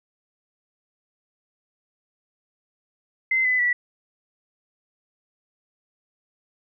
sine tone with pitch steps, 2065 / 2009 / 1953.6 Hz, C7 / B6 / B6, -23 / +29 / -19 cents, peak -18 dBFS, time 3.31-3.73 s, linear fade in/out 5 ms, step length 140 ms, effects none

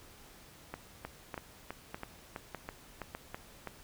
two click trains, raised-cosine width 0.5 ms, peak -24 / -24 dBFS, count 9 / 5, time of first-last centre 1.05-3.673 / 0.74-3.15 s, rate 3.05 / 1.66 Hz, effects pink hiss -56 dBFS RMS until 3.83 s

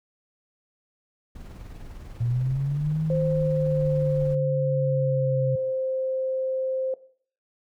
brown noise with tremolo, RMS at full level -39 dBFS, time 1.35-4.35 s, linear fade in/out 5 ms, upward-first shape triangle, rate 20 Hz, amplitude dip 50%
sine linear two-way sweep, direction up then down, 116.2 to 158.3 to 132.9 Hz, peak -22 dBFS, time 2.2-5.56 s, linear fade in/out 10 ms, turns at 3.03 s
sine tone, 523.3 Hz, C5, in tune, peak -24 dBFS, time 3.1-6.94 s, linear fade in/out 2 ms
effects noise-tail reverb RT60 0.5 s tail -17 dB re dry

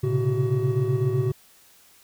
triangle tone cluster, 113.7 / 129.9 / 137.7 / 377 Hz, A#2 / C3 / C#3 / F#4, -43 / -12 / -11 / +32 cents, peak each -24 dBFS, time 0.03-1.32 s, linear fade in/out 10 ms, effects white hiss -55 dBFS RMS until 2.03 s

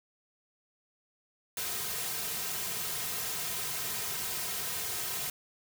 white noise with comb filter, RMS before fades -35 dBFS, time 1.57-5.3 s, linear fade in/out 2 ms, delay 3.5 ms, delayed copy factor -0.8, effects none

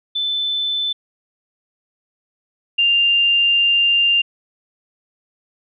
sine tone pair in turn, 3520 / 2794 Hz, A7 / F7, 0 / 0 cents, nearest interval major third, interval 400 cents, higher first, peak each -18 / -12 dBFS, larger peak second, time 0.15-0.93 / 2.78-4.22 s, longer second, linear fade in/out 10 ms, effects none

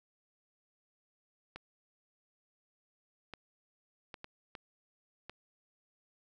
clicks, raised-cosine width 0.3 ms, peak -28 dBFS, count 6, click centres 1.56 / 3.337 / 4.142 / 4.244 / 4.552 / 5.296 s, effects none

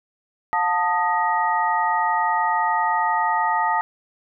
sine tone cluster, 717 / 887 / 1240 / 1896 Hz, F5 / A5 / D#6 / A#6, +45 / +14 / -6 / +29 cents, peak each -27 / -20 / -24 / -27 dBFS, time 0.53-3.81 s, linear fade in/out 0 ms, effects none

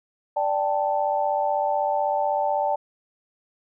sine chord, D suspended fourth, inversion none, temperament equal, 587.3 / 784 / 880 Hz, D5 / G5 / A5, 0 / 0 / 0 cents, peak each -25 dBFS, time 0.36-2.76 s, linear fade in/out 10 ms, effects none

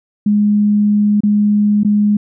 sine tone with dropouts, 207.7 Hz, G#3, in tune, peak -9 dBFS, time 0.26-2.17 s, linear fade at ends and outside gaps 5 ms, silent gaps 1.206-1.234 / 1.834-1.847 s, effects none

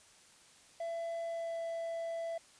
triangle tone with pitch glide, 670 to 665.8 Hz, E5 to E5, +28 to +17 cents, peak -34 dBFS, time 0.8-2.38 s, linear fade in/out 5 ms, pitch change -11 cents, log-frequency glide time 1.25-1.58 s, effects white hiss -61 dBFS RMS until 2.59 s + resampled to 22050 Hz

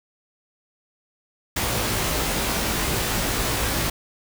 pink noise with comb filter, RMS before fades -24 dBFS, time 1.56-3.9 s, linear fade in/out 5 ms, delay 18 ms, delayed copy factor +0.9, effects none

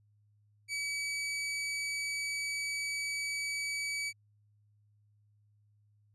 sawtooth tone, 2284 Hz, D7, 49 cents flat, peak -30 dBFS, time 0.68-4.13 s, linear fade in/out 50 ms, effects added 104 Hz sine -65 dBFS peak until 6.14 s + resampled to 24000 Hz

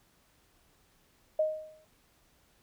sine tone with exponential decay, 622.3 Hz, D#5, in tune, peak -22 dBFS, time 1.39-1.85 s, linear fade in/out 5 ms, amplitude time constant 99 ms, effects pink hiss -67 dBFS RMS until 2.62 s

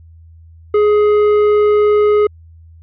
sine tone with tanh clipping, 418.5 Hz, G#4, 13 cents sharp, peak -10 dBFS, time 0.74-2.27 s, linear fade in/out 5 ms, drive 9 dB, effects added 82 Hz sine -38 dBFS peak until 2.82 s

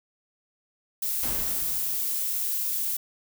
violet noise, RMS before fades -28 dBFS, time 1.02-2.97 s, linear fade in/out 5 ms
pink noise with exponential decay, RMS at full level -34 dBFS, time 1.23-2.75 s, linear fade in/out 2 ms, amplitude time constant 330 ms
effects none

